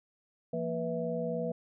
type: tone cluster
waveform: sine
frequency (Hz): 169.9 / 233.1 / 490.4 / 656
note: F3 / A#3 / B4 / E5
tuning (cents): -47 / 0 / -12 / -9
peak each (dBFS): -37 / -38 / -34 / -37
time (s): 0.53-1.52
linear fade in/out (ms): 5
effects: none